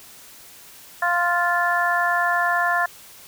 harmonic tone, 349.2 Hz, F4, in tune, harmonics 2 / 3 / 4 / 5, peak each -23 / -24 / -25 / -22 dBFS, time 1.02-2.86 s, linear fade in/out 5 ms, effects white hiss -45 dBFS RMS until 3.27 s

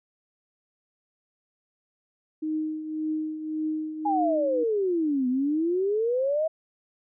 sine tone with tremolo, 311.1 Hz, D#4, in tune, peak -24 dBFS, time 2.42-4.64 s, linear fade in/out 10 ms, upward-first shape triangle, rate 1.8 Hz, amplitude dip 65%
sine exponential two-way sweep, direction down then up, 840 to 246.9 to 650 Hz, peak -22 dBFS, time 4.05-6.48 s, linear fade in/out 10 ms, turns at 5.28 s
effects none

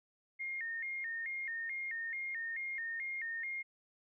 sine tone with vibrato, 1975.5 Hz, B6, in tune, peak -37 dBFS, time 0.39-3.63 s, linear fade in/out 20 ms, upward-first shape square, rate 2.3 Hz, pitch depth 130 cents each way, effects none

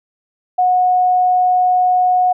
sine tone, 730 Hz, F#5, 24 cents flat, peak -10 dBFS, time 0.58-2.33 s, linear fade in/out 10 ms, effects none

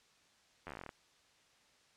slowing click train, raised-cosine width 0.5 ms, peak -30 dBFS, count 13, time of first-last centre 0.67-0.892 s, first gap 11 ms, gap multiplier 1.09, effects white hiss -68 dBFS RMS until 1.96 s + low-pass 6000 Hz 12 dB/octave

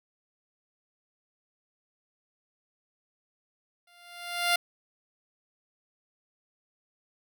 10% pulse tone with exponential growth, 698.5 Hz, F5, in tune, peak -12 dBFS, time 3.87-4.56 s, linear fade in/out 5 ms, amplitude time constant 150 ms, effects none

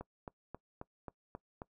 click train, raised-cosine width 1 ms, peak -29 dBFS, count 7, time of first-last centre 0.01-1.619 s, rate 3.73 Hz, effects noise-tail reverb RT60 0.1 s tail -22 dB re dry

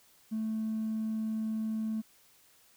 sine tone with hard clipping, 219.6 Hz, A3, 3 cents flat, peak -31 dBFS, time 0.31-2.02 s, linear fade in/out 20 ms, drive 1 dB, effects white hiss -63 dBFS RMS until 2.76 s

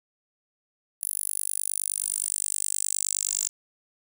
10% pulse tone with high-pass filter sweep, 49.61 Hz, G1, 21 cents sharp, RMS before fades -29 dBFS, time 1.01-3.49 s, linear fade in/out 20 ms, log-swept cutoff 11000 to 7300 Hz, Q 6.4, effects none

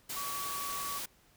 sine tone in noise, 1134 Hz, C#6, 39 cents sharp, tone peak -38 dBFS, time 0.16-0.99 s, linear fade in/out 10 ms, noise white, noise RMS -39 dBFS, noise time 0.09-1.06 s, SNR -2 dB, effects pink hiss -65 dBFS RMS until 1.36 s

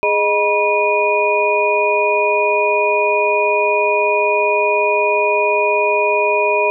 sine tone cluster, 417.3 / 617 / 968 / 2456 Hz, G#4 / D#5 / B5 / D#7, +8 / -15 / -35 / -23 cents, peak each -18 dBFS, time 0.03-6.7 s, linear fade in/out 0 ms, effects none

